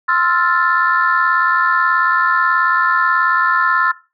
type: chord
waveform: sine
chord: F major seventh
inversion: second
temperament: equal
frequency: 1046.5 / 1318.5 / 1396.9 / 1760 Hz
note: C6 / E6 / F6 / A6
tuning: 0 / 0 / 0 / 0 cents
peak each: -17 dBFS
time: 0.08-3.92 s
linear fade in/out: 10 ms
effects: noise-tail reverb RT60 0.3 s tail -19 dB re dry + tanh soft clip ceiling -3 dBFS